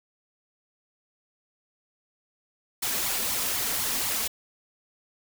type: noise with flanger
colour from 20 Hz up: white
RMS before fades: -28 dBFS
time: 2.82-4.28 s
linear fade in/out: 10 ms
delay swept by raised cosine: 0.9 to 4.6 ms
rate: 4 Hz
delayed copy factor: +0.7
effects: none